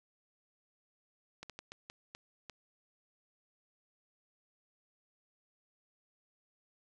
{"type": "slowing click train", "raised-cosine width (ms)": 0.2, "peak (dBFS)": -28, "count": 7, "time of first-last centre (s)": [1.43, 2.497], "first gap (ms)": 67, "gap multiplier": 1.39, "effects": []}